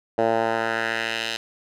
10% pulse tone with band-pass filter sweep, 113.5 Hz, A#2, 46 cents flat, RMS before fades -24 dBFS, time 0.18-1.37 s, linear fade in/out 5 ms, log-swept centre 620 to 3600 Hz, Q 1.6, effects none

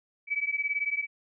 sine beating tone pair, 2281 / 2299 Hz, C#7 / D7, +49 / -37 cents, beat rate 18 Hz, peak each -30 dBFS, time 0.27-1.07 s, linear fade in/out 50 ms, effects none

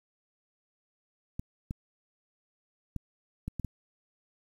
clicks, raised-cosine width 5 ms, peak -22 dBFS, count 6, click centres 1.395 / 1.709 / 2.963 / 3.48 / 3.597 / 3.647 s, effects 9-bit

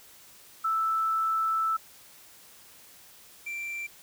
sine / triangle tone pair in turn, 1318.5 / 2353 Hz, E6 / D7, 0 / +3 cents, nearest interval minor seventh, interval 1003 cents, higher second, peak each -24 / -31 dBFS, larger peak first, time 0.64-1.77 / 3.46-3.87 s, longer first, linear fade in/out 10 ms, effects white hiss -53 dBFS RMS until 4.02 s

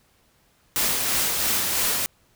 white noise with tremolo, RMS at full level -22 dBFS, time 0.76-2.06 s, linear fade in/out 0 ms, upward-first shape sine, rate 3 Hz, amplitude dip 30%, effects pink hiss -62 dBFS RMS until 2.35 s

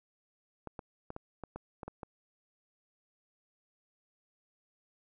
clicks, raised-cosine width 1 ms, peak -27 dBFS, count 9, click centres 0.673 / 0.792 / 1.104 / 1.164 / 1.437 / 1.56 / 1.832 / 1.88 / 2.032 s, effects none

